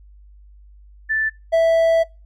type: tone pair in turn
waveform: sine / triangle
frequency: 1760 / 658.1 Hz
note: A6 / E5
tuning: 0 / -3 cents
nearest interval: octave + perfect fourth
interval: 1703 cents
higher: first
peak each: -17 / -10 dBFS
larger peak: second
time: 1.09-1.3 / 1.52-2.04 s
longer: second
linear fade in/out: 20 ms
effects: noise-tail reverb RT60 0.3 s tail -26 dB re dry + added 50 Hz sine -43 dBFS peak until 2.25 s